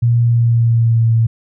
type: tone with pitch glide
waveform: sine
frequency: 118.4 to 113.97 Hz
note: A#2 to A#2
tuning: +27 to -39 cents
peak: -9 dBFS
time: 0.02-1.27 s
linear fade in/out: 10 ms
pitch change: -66 cents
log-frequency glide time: 0.22-1.13 s
effects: none